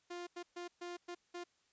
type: tone bursts at uneven times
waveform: sawtooth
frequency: 350.8 Hz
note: F4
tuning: 8 cents sharp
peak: -39 dBFS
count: 6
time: 0.1-0.27 / 0.36-0.43 / 0.56-0.68 / 0.81-0.97 / 1.08-1.15 / 1.34-1.44 s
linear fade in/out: 10 ms
effects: white hiss -75 dBFS RMS until 1.72 s + resampled to 16000 Hz